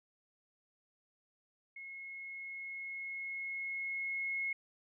sine tone with level ramp, 2170 Hz, C#7, 37 cents flat, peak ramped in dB -45 to -33 dBFS, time 1.76-4.53 s, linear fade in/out 5 ms, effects none

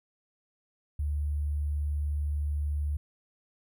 sine tone with sample-and-hold, 73.42 Hz, D2, in tune, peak -27 dBFS, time 0.99-2.97 s, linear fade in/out 5 ms, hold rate 11025 Hz, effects none

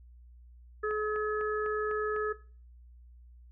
harmonic tone, 426 Hz, G#4, 44 cents sharp, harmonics 1 / 3 / 4, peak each -30 / -35 / -36 dBFS, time 0.83-2.33 s, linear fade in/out 10 ms
click train, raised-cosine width 0.5 ms, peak -31 dBFS, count 6, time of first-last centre 0.91-2.163 s, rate 3.99 Hz
effects noise-tail reverb RT60 0.4 s tail -18 dB re dry + added 60 Hz sine -51 dBFS peak until 3.51 s

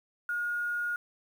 sine tone with quantisation, 1433 Hz, F6, 44 cents sharp, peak -29 dBFS, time 0.29-0.96 s, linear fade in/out 2 ms, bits 9, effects none

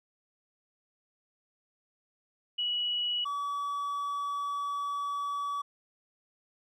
sine / triangle tone pair in turn, 2929 / 1142.4 Hz, F#7 / D6, -18 / -48 cents, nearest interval octave + major third, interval 1630 cents, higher first, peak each -28 / -29 dBFS, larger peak first, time 2.58-3.25 / 3.25-5.62 s, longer second, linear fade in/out 10 ms, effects none

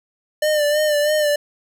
square tone with vibrato, 599 Hz, D5, 34 cents sharp, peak -16 dBFS, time 0.42-1.36 s, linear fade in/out 5 ms, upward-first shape sine, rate 3.1 Hz, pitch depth 43 cents each way, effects none

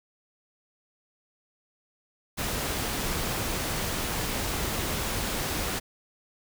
pink noise, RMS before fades -30 dBFS, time 2.37-5.8 s, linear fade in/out 20 ms, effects none

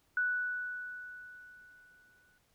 sine tone with exponential decay, 1480 Hz, F#6, in tune, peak -27 dBFS, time 0.17-2.38 s, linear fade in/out 2 ms, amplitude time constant 480 ms, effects pink hiss -72 dBFS RMS until 2.54 s

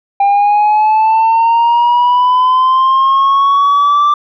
sine linear sweep, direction up, 796 to 1177 Hz, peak -4 dBFS, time 0.2-4.14 s, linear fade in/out 5 ms, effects tanh soft clip ceiling -6 dBFS

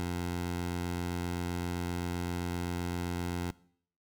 15% pulse tone, 87.7 Hz, F2, 8 cents sharp, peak -26 dBFS, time 0-3.51 s, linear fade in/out 0 ms, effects noise-tail reverb RT60 0.6 s tail -20 dB re dry

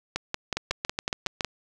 two click trains, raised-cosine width 0.2 ms, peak -10 / -10 dBFS, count 7 / 8, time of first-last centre 0.57-1.408 / 0.16-1.447 s, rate 7.16 / 5.44 Hz, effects none

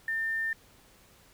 sine tone with quantisation, 1800 Hz, A6, 39 cents sharp, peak -28 dBFS, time 0.08-0.53 s, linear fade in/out 2 ms, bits 9, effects pink hiss -59 dBFS RMS until 1.33 s

